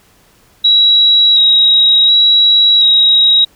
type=tone with vibrato; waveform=sine; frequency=3850 Hz; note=B7; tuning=45 cents flat; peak=-5 dBFS; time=0.64-3.45 s; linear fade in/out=10 ms; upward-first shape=square; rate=0.69 Hz; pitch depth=15 cents each way; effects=pink hiss -49 dBFS RMS until 3.55 s